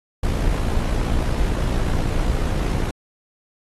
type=noise with amplitude modulation; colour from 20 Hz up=brown; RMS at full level=-18 dBFS; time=0.23-2.91 s; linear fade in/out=5 ms; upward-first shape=sine; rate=57.6 Hz; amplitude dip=50%; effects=AAC 32 kbps